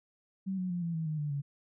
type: tone with pitch steps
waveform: sine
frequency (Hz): 191.4 / 183.39 / 175.72 / 168.36 / 161.32 / 154.57 / 148.1 / 141.9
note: G3 / F#3 / F3 / E3 / E3 / D#3 / D3 / C#3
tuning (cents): -41 / -15 / +11 / +37 / -37 / -11 / +15 / +41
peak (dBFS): -31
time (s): 0.46-1.42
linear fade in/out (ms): 20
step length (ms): 120
effects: none